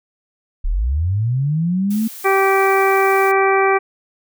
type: linear sweep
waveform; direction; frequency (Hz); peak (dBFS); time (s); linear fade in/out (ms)
sine; up; 30.4 to 227.5; -15; 0.64-2.08; 10
type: noise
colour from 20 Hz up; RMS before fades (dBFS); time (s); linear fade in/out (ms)
blue; -34; 1.9-3.32; 10
type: harmonic tone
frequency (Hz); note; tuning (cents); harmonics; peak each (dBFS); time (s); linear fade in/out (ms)
388.3; G4; -16; 1 / 2 / 3 / 4 / 5 / 6; -15 / -18 / -19 / -24 / -24 / -22; 2.24-3.79; 20
effects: none

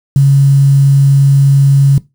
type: tone with quantisation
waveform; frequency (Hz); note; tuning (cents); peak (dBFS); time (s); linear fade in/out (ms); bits
sine; 138.59; C#3; 0; -3; 0.16-1.98; 2; 5
effects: noise-tail reverb RT60 0.2 s tail -18 dB re dry

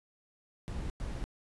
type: noise bursts at uneven times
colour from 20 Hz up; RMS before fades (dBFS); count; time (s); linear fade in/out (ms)
brown; -37; 2; 0.68-0.9 / 1-1.24; 0
effects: resampled to 24000 Hz

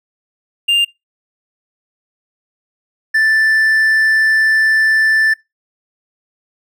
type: tone pair in turn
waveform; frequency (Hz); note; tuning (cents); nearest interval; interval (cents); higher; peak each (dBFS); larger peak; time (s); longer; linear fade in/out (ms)
triangle; 2800 / 1763.9; F7 / A6; +4 / +4; minor sixth; 800; first; -8; neither; 0.68-0.85 / 3.14-5.34; second; 10
effects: noise-tail reverb RT60 0.2 s tail -22 dB re dry

